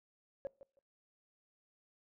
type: tone with echo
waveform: sine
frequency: 551 Hz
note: C#5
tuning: 11 cents flat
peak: -35 dBFS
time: 0.45-0.47 s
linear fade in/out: 0 ms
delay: 160 ms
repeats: 2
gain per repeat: -15 dB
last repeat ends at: 0.79 s
effects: noise-tail reverb RT60 0.4 s tail -24 dB re dry + tanh soft clip ceiling -33 dBFS